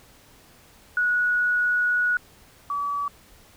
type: tone pair in turn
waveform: sine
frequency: 1462 / 1144.7 Hz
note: F#6 / D6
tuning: -21 / -45 cents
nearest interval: major third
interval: 424 cents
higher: first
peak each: -19 / -24 dBFS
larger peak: first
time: 0.97-2.17 / 2.7-3.08 s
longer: first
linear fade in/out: 2 ms
effects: pink hiss -53 dBFS RMS until 3.56 s